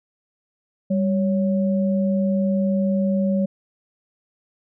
sine tone pair together, 196.3 / 557 Hz, G3 / C#5, +3 / +8 cents, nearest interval octave + tritone, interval 1805 cents, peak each -18 / -25 dBFS, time 0.9-3.46 s, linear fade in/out 10 ms, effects none

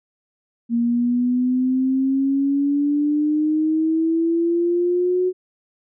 sine exponential sweep, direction up, 233.1 to 368.9 Hz, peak -16 dBFS, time 0.69-5.33 s, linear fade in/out 50 ms, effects none

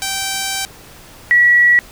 5% pulse / sine tone pair in turn, 778 / 1933.4 Hz, G5 / B6, -13 / -37 cents, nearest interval octave + major third, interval 1576 cents, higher second, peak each -7 dBFS, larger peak neither, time 0.02-0.65 / 1.31-1.79 s, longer first, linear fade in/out 0 ms, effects pink hiss -40 dBFS RMS until 1.91 s

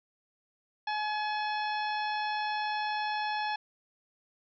harmonic tone with a mistuned harmonic, 848 Hz, G#5, 36 cents sharp, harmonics 1 / 2 / 3 / 4 / 5 / 6, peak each -31 / -37 / -41 / -43 / -45 / -47 dBFS, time 0.87-3.56 s, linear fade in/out 5 ms, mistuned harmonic 6, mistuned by +80 cents, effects none

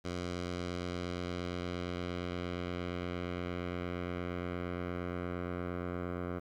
10% pulse tone with low-pass filter sweep, 88.6 Hz, F2, 25 cents sharp, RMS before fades -38 dBFS, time 0.04-6.4 s, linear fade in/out 20 ms, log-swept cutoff 5900 to 1400 Hz, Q 1.1, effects 11-bit

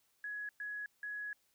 sine tone bursts at uneven times, 1678 Hz, G#6, 17 cents sharp, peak -39 dBFS, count 3, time 0.24-0.49 / 0.6-0.86 / 1.03-1.33 s, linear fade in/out 2 ms, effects white hiss -75 dBFS RMS until 1.54 s

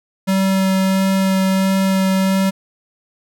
square tone with vibrato, 191.3 Hz, G3, 42 cents flat, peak -14 dBFS, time 0.27-2.51 s, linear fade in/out 20 ms, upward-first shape sine, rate 1.5 Hz, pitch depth 9 cents each way, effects none

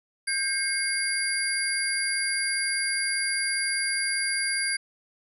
sine tone cluster, 1593 / 2161 / 4762 / 9910 Hz, G6 / C#7 / D8 / D#9, +27 / -45 / +23 / -8 cents, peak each -30 dBFS, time 0.27-4.77 s, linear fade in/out 10 ms, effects none

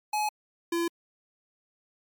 square tone pair in turn, 846 / 339.4 Hz, G#5 / F4, +32 / -49 cents, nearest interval octave + major third, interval 1581 cents, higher first, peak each -26 dBFS, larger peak neither, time 0.13-0.29 / 0.72-0.88 s, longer neither, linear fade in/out 5 ms, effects MP3 96 kbps

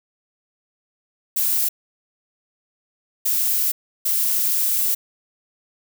violet noise bursts at uneven times, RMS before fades -20 dBFS, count 3, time 1.36-1.69 / 3.25-3.72 / 4.05-4.95 s, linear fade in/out 10 ms, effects none

